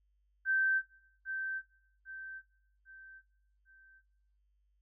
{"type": "tone with echo", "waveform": "sine", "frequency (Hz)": 1554, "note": "G6", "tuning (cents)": -16, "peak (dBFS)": -27, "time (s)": [0.45, 0.82], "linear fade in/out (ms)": 50, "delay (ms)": 800, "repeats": 4, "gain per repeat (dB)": -8, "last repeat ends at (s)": 4.02, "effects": ["noise-tail reverb RT60 0.8 s tail -19 dB re dry", "added 50 Hz sine -70 dBFS peak until 4.81 s"]}